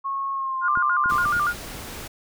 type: tone with pitch glide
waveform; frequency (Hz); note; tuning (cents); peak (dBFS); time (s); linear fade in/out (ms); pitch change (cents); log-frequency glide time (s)
sine; 1093 to 1050.9; C#6 to C6; -25 to +7; -24; 0.04-1.24; 20; -68; 0.33-0.58
type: tone with vibrato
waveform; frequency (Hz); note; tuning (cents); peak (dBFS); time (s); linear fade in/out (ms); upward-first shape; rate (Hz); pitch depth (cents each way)
sine; 1300; E6; -24; -19; 0.61-1.54; 50; square; 7; 160
type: clicks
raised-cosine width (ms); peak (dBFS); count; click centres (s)
3; -23; 6; 0.774 / 1.059 / 1.123 / 1.156 / 1.259 / 1.367
type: noise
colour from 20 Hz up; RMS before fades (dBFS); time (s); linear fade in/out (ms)
pink; -36; 1.09-2.08; 10
effects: none